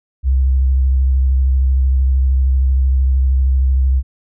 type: tone with vibrato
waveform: sine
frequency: 65.7 Hz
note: C2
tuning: 8 cents sharp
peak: -10 dBFS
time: 0.23-4.03 s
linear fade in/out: 50 ms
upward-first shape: sine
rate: 13 Hz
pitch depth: 36 cents each way
effects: none